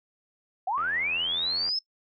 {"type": "linear sweep", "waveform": "sine", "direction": "up", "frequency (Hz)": [701, 5280], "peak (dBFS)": -25, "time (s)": [0.67, 1.79], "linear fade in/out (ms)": 5}
{"type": "click train", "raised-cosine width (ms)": 0.5, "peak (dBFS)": -28, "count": 78, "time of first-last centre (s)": [0.78, 1.689], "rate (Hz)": 84.7}
{"effects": ["noise-tail reverb RT60 0.1 s tail -21 dB re dry"]}